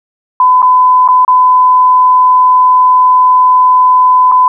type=tone with dropouts; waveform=sine; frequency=1008 Hz; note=B5; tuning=35 cents sharp; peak=-3 dBFS; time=0.4-4.48 s; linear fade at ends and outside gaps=2 ms; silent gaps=0.62-0.627 / 1.078-1.086 / 1.249-1.279 / 4.316-4.32 s; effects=none